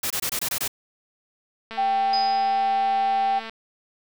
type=noise bursts; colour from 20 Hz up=white; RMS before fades=-26 dBFS; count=7; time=0.03-0.679 s; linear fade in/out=5 ms; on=73 ms; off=23 ms
type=click train; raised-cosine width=0.3 ms; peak=-20 dBFS; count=401; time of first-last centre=1.71-3.496 s; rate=224 Hz
type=tone; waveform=sine; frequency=783 Hz; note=G5; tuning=2 cents flat; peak=-19 dBFS; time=1.77-3.4 s; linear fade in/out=20 ms
type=tone with exponential decay; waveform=sine; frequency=4978 Hz; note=D#8; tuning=in tune; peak=-23 dBFS; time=2.13-2.82 s; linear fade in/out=5 ms; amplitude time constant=150 ms
effects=none